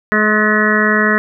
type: harmonic tone with a mistuned harmonic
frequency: 212.6 Hz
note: G#3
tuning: 41 cents sharp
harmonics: 1 / 2 / 3 / 5 / 6 / 7 / 8 / 9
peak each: -16 / -19 / -22 / -22 / -21 / -19 / -17 / -17 dBFS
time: 0.12-1.18 s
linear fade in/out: 0 ms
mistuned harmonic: 8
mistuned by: +28 cents
effects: none